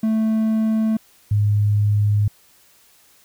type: tone pair in turn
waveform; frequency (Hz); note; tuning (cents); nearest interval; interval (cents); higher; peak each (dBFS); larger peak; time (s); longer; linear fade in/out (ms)
triangle / sine; 220 / 103.83; A3 / G#2; 0 / 0; octave + minor second; 1300; first; -14; neither; 0.03-0.97 / 1.31-2.28; second; 5
effects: white hiss -54 dBFS RMS until 3.24 s